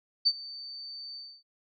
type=tone with ADSR envelope; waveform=sine; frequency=4569 Hz; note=D8; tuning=48 cents flat; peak=-18 dBFS; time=0.25-1.43 s; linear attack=20 ms; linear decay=51 ms; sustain=-21 dB; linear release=270 ms; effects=none